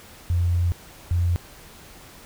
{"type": "tone pair in turn", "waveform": "sine", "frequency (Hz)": [87.1, 87.1], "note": ["F2", "F2"], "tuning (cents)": [-4, -4], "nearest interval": "unison", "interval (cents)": 0, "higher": "neither", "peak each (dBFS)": -18, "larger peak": "neither", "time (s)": [[0.3, 0.72], [1.11, 1.36]], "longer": "first", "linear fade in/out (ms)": 0, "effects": ["pink hiss -46 dBFS RMS until 2.25 s"]}